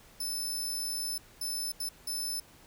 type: tone bursts at uneven times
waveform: 20% pulse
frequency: 5274 Hz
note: E8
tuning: in tune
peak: -27 dBFS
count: 4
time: 0.2-1.18 / 1.41-1.72 / 1.8-1.89 / 2.07-2.4 s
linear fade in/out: 5 ms
effects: pink hiss -57 dBFS RMS until 2.66 s